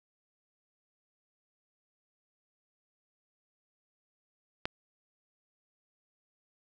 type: click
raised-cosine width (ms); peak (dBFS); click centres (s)
0.3; -15; 4.655
effects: none